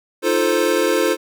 square chord, F dominant seventh, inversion third, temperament equal, 311.1 / 349.2 / 440 / 523.3 Hz, Eb4 / F4 / A4 / C5, 0 / 0 / 0 / 0 cents, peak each -24 / -21 / -21 / -21 dBFS, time 0.22-1.17 s, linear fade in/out 50 ms, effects none

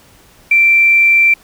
sine tone with quantisation, 2349 Hz, D7, in tune, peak -6 dBFS, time 0.51-1.34 s, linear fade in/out 5 ms, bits 6, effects pink hiss -46 dBFS RMS until 1.43 s

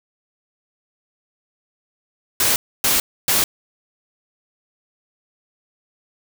white noise bursts, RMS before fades -17 dBFS, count 3, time 2.4-3.44 s, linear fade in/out 2 ms, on 160 ms, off 280 ms, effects none

